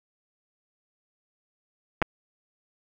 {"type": "clicks", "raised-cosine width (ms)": 0.5, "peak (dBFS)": -8, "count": 2, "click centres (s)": [2.018, 2.024], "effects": []}